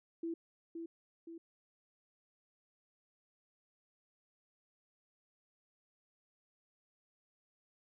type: tone with echo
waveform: sine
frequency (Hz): 332.4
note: E4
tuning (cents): +15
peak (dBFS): -36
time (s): 0.23-0.34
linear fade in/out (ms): 5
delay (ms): 520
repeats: 2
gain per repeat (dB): -5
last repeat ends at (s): 1.38
effects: none